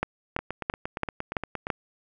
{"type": "two click trains", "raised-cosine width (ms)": 0.5, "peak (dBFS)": [-16, -10], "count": [12, 6], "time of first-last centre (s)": [[0.39, 1.669], [0.03, 1.702]], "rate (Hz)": [8.6, 2.99], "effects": []}